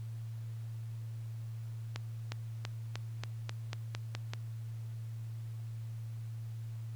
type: accelerating click train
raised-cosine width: 0.2 ms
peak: -21 dBFS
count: 10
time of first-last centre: 1.96-4.335 s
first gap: 360 ms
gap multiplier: 0.92
effects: added 113 Hz sine -39 dBFS peak until 6.95 s + pink hiss -63 dBFS RMS until 6.95 s